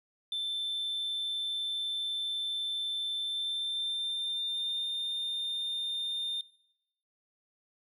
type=tone with pitch glide; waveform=triangle; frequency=3544 to 3618 Hz; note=A7 to A7; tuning=+12 to +48 cents; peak=-29 dBFS; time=0.32-6.41 s; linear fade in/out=2 ms; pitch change=+36 cents; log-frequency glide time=3.19-4.84 s; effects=noise-tail reverb RT60 0.8 s tail -21 dB re dry + tanh soft clip ceiling -26 dBFS